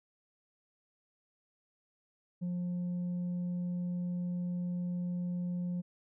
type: tone with tanh clipping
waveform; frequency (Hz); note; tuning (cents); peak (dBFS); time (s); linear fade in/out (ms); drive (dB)
triangle; 177.3; F3; +26; -33; 2.41-5.82; 20; 7
effects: none